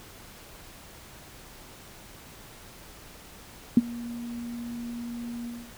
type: tone with ADSR envelope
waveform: sine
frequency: 237.1 Hz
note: A#3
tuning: 30 cents sharp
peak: -10 dBFS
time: 3.77-5.72 s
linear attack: 3 ms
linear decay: 30 ms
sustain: -23 dB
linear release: 250 ms
effects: pink hiss -48 dBFS RMS until 5.77 s